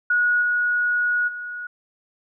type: tone with level steps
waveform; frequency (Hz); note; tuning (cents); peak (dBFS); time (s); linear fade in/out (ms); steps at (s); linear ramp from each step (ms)
sine; 1455; F#6; -29; -16 / -18 / -29; 0.1-1.67; 5; 0.41 / 1.27; 20
effects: none